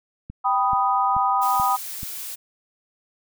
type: click train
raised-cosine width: 5 ms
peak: -22 dBFS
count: 5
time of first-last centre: 0.3-2.032 s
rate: 2.31 Hz
type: chord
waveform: sine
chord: G augmented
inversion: none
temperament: equal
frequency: 784 / 987.8 / 1244.5 Hz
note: G5 / B5 / D#6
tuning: 0 / 0 / 0 cents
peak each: -22 dBFS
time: 0.44-1.77 s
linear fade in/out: 20 ms
type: noise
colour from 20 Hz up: blue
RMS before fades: -33 dBFS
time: 1.41-2.36 s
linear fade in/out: 20 ms
effects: none